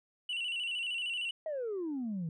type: tone with vibrato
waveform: sine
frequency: 2843 Hz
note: F7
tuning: 30 cents sharp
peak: -31 dBFS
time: 0.29-1.31 s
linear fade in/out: 5 ms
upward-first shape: square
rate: 13 Hz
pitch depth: 67 cents each way
type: exponential sweep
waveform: sine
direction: down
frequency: 650 to 155.56 Hz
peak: -32 dBFS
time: 1.46-2.29 s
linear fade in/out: 2 ms
effects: tanh soft clip ceiling -31 dBFS